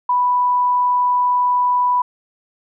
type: tone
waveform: sine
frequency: 987.8 Hz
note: B5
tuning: in tune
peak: -13 dBFS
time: 0.09-2.02 s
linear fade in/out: 5 ms
effects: none